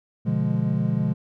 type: chord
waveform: triangle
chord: B diminished seventh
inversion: none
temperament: equal with one note detuned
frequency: 123.47 / 146.83 / 173.21 / 207.7 Hz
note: B2 / D3 / F3 / Ab3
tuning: 0 / 0 / -14 / 0 cents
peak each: -24 dBFS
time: 0.25-1.14 s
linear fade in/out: 20 ms
effects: none